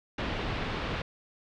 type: low-pass noise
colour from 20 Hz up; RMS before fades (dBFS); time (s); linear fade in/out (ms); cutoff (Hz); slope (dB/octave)
pink; -33; 0.18-1.02; 5; 3700; 24
effects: none